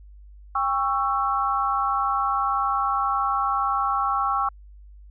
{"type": "chord", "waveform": "sine", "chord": "C# diminished", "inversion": "second", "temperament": "just", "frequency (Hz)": [798.3, 1108.7, 1330.5], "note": ["G5", "C#6", "E6"], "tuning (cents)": [31, 0, 16], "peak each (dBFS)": [-26, -24, -25], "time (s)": [0.55, 4.49], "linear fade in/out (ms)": 5, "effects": ["added 50 Hz sine -43 dBFS peak until 5.1 s"]}